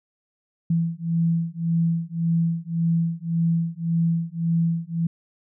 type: beating tone pair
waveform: sine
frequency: 165.8 / 167.6 Hz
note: E3 / E3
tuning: +10 / +29 cents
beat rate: 1.8 Hz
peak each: -23 dBFS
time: 0.7-5.07 s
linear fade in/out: 5 ms
effects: none